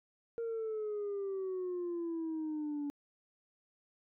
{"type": "exponential sweep", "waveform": "sine", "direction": "down", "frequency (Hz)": [466.2, 285.9], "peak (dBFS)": -33, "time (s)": [0.38, 2.9], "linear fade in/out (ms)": 0, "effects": ["tanh soft clip ceiling -33 dBFS"]}